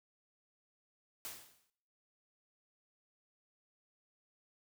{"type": "noise with exponential decay", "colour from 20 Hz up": "white", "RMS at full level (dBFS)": -42, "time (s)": [1.25, 1.7], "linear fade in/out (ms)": 0, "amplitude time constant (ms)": 96, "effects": ["noise-tail reverb RT60 0.8 s tail -23 dB re dry"]}